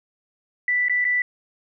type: tone with dropouts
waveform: sine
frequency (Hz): 1975.5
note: B6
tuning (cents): 0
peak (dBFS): -18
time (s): 0.68-1.22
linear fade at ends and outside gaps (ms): 2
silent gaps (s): 0.884-0.896 / 1.044-1.05
effects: none